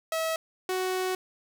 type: tone pair in turn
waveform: sawtooth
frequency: 646 / 371.5 Hz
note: E5 / F#4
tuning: -35 / +7 cents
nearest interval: minor seventh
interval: 958 cents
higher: first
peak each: -23 dBFS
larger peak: neither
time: 0.12-0.36 / 0.69-1.15 s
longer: second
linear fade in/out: 2 ms
effects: none